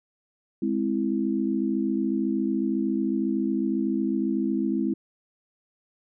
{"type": "chord", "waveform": "sine", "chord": "Ab augmented", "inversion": "none", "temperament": "equal", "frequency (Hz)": [207.7, 261.6, 329.6], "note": ["Ab3", "C4", "E4"], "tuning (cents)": [0, 0, 0], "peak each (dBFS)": -27, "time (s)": [0.62, 4.94], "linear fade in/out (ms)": 5, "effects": []}